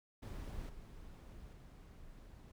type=noise with level steps; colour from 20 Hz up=brown; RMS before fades=-45 / -53 / -55 dBFS; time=0.22-2.52 s; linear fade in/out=10 ms; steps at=0.69 / 1.53 s; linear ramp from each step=2 ms; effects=none